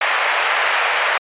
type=band-pass noise; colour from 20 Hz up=white; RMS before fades=-18 dBFS; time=0.01-1.18 s; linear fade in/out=5 ms; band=590 to 2500 Hz; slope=24 dB/octave; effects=resampled to 8000 Hz